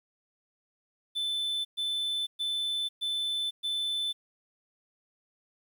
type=tone bursts; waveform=triangle; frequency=3520 Hz; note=A7; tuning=in tune; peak=-27 dBFS; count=5; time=1.15-4.13 s; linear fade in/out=20 ms; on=500 ms; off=120 ms; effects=10-bit